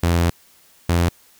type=tone pair in turn; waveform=sawtooth; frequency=85.3 / 85.99 Hz; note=F2 / F2; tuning=-40 / -26 cents; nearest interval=unison; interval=14 cents; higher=second; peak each=-11 dBFS; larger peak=neither; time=0.03-0.3 / 0.89-1.09 s; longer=first; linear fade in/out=5 ms; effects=white hiss -53 dBFS RMS until 1.39 s